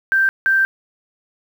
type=tone bursts at uneven times; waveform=sine; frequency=1568 Hz; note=G6; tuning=in tune; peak=-12 dBFS; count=2; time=0.12-0.29 / 0.46-0.65 s; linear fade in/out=0 ms; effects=7-bit